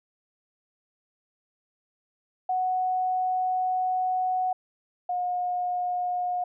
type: tone pair in turn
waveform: sine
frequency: 740 / 719.3 Hz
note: F#5 / F#5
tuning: 0 / -49 cents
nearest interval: unison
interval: 49 cents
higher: first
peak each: -23 / -25 dBFS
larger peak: first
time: 2.49-4.53 / 5.09-6.44 s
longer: first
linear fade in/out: 5 ms
effects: none